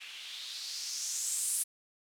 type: noise with low-pass filter sweep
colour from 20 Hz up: violet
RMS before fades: -37 dBFS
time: 0-1.64 s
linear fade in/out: 20 ms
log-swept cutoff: 2600 to 10000 Hz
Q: 3.1
effects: none